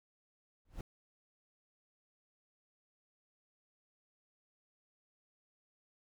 brown noise with exponential growth, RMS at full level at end -37 dBFS, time 0.65-0.81 s, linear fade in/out 2 ms, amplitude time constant 33 ms, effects none

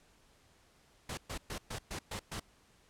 pink noise bursts, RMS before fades -40 dBFS, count 7, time 1.09-2.398 s, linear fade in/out 5 ms, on 84 ms, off 120 ms, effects pink hiss -66 dBFS RMS until 2.89 s + low-pass 10000 Hz 12 dB/octave

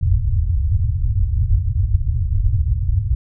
white low-pass noise, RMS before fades -17 dBFS, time 0.01-3.15 s, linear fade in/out 5 ms, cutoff 110 Hz, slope 48 dB/octave, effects none

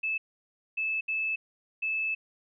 sine tone bursts at uneven times, 2616 Hz, E7, 14 cents flat, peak -27 dBFS, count 4, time 0.03-0.18 / 0.77-1.01 / 1.08-1.36 / 1.82-2.15 s, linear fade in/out 10 ms, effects none

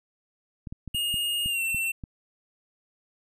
clicks, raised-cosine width 5 ms, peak -24 dBFS, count 8, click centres 0.672 / 0.725 / 0.877 / 0.947 / 1.142 / 1.46 / 1.746 / 2.038 s
square tone with pitch glide, 2848 to 2697 Hz, F7 to E7, +33 to +39 cents, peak -26 dBFS, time 0.94-1.92 s, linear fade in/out 10 ms, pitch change -94 cents, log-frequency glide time 1.47-1.62 s
effects none

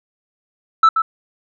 sine tone with echo, 1318.5 Hz, E6, in tune, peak -4 dBFS, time 0.83-0.89 s, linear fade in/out 5 ms, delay 130 ms, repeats 1, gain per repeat -9 dB, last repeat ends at 1.02 s, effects tanh soft clip ceiling -6 dBFS

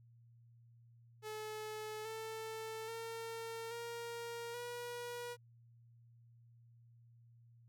sawtooth tone with pitch steps, 430.6 / 443 / 455.7 / 468.8 / 482.2 Hz, A4 / A4 / A#4 / A#4 / B4, -37 / +12 / -39 / +10 / -41 cents, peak -39 dBFS, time 1.22-5.37 s, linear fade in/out 50 ms, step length 830 ms, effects added 117 Hz sine -61 dBFS peak until 7.68 s

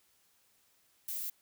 violet noise, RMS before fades -38 dBFS, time 1.08-1.3 s, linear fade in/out 5 ms, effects white hiss -70 dBFS RMS until 1.41 s

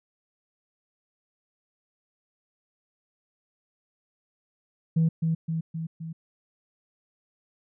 sine tone with echo, 162.5 Hz, E3, 24 cents flat, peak -17 dBFS, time 4.96-5.09 s, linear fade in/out 10 ms, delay 260 ms, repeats 4, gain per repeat -4 dB, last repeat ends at 6.13 s, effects tanh soft clip ceiling -16 dBFS

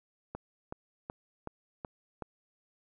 click train, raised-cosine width 1 ms, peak -24 dBFS, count 6, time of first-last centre 0.35-2.223 s, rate 2.67 Hz, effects none

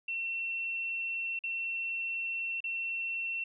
sine tone with dropouts, 2708 Hz, E7, 46 cents sharp, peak -32 dBFS, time 0.08-3.44 s, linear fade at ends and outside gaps 5 ms, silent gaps 1.391-1.437 / 2.605-2.64 s, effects none

